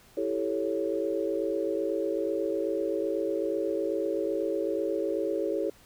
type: chord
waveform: sine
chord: A dominant seventh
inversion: second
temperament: equal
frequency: 329.6 / 392 / 440 / 554.4 Hz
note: E4 / G4 / A4 / C#5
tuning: 0 / 0 / 0 / 0 cents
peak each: -32 dBFS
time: 0.17-5.7 s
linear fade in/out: 5 ms
effects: pink hiss -57 dBFS RMS until 5.85 s